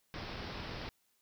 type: low-pass noise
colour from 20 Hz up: pink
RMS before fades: -43 dBFS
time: 0.14-0.89 s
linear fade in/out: 0 ms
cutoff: 5400 Hz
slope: 96 dB/octave
effects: white hiss -75 dBFS RMS until 1.21 s